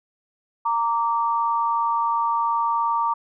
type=tone pair together; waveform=sine; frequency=925.7 / 1165 Hz; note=A#5 / D6; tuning=-12 / -14 cents; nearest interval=major third; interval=398 cents; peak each=-21 / -23 dBFS; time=0.65-3.14 s; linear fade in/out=10 ms; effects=none